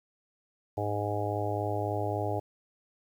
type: harmonic tone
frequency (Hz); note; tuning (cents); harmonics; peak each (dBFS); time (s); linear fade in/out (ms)
103.6; G#2; -4; 1 / 3 / 4 / 5 / 6 / 7 / 8; -33 / -38 / -36 / -39 / -36 / -37 / -37; 0.77-2.4; 10
effects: 10-bit